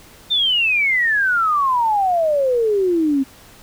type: exponential sweep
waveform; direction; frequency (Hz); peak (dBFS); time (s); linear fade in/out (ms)
sine; down; 3646 to 262.9; -14; 0.3-3.24; 20
effects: pink hiss -45 dBFS RMS until 3.62 s